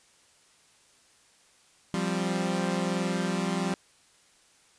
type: chord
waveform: sawtooth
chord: F suspended second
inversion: none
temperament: equal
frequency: 174.61 / 196 / 261.6 Hz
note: F3 / G3 / C4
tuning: 0 / 0 / 0 cents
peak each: -26 / -26 / -31 dBFS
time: 1.94-3.74 s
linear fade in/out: 0 ms
effects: white hiss -61 dBFS RMS until 4.78 s + resampled to 22050 Hz

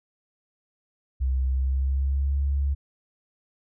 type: tone with pitch glide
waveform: sine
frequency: 65.1 to 69.77 Hz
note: C2 to C#2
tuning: -8 to +12 cents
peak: -21 dBFS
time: 1.2-2.75 s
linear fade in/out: 20 ms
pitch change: +120 cents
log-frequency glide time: 1.48-2.37 s
effects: none

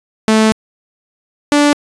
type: tone pair in turn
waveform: sawtooth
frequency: 218.8 / 291.4 Hz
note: A3 / D4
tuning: -9 / -13 cents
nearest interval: perfect fourth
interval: 496 cents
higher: second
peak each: -4 dBFS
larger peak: neither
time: 0.28-0.52 / 1.52-1.73 s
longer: first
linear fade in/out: 0 ms
effects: resampled to 22050 Hz

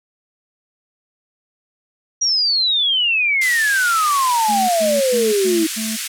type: exponential sweep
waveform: sine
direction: down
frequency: 5800 to 313.9 Hz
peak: -14 dBFS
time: 2.21-5.67 s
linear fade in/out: 10 ms
type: band-pass noise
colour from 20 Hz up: white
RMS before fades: -26 dBFS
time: 3.41-6.08 s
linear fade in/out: 10 ms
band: 1600 to 11000 Hz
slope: 24 dB/octave
type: tone bursts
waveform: triangle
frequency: 220 Hz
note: A3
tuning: in tune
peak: -21 dBFS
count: 5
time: 4.48-5.97 s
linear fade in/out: 20 ms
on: 210 ms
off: 110 ms
effects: none

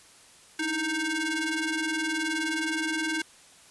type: ring-modulated tone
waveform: sawtooth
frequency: 622.3 Hz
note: D#5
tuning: in tune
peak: -20 dBFS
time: 0.59-3.22 s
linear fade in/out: 5 ms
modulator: 943 Hz
effects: white hiss -54 dBFS RMS until 3.7 s + resampled to 24000 Hz

